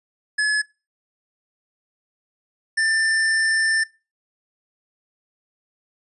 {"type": "tone pair in turn", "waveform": "square", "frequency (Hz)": [1706, 1782.5], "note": ["G#6", "A6"], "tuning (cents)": [46, 22], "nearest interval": "minor second", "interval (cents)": 76, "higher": "second", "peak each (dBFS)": -18, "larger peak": "neither", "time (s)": [[0.38, 0.62], [2.77, 3.84]], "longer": "second", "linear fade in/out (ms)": 10, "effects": ["noise-tail reverb RT60 0.3 s tail -24 dB re dry", "resampled to 24000 Hz"]}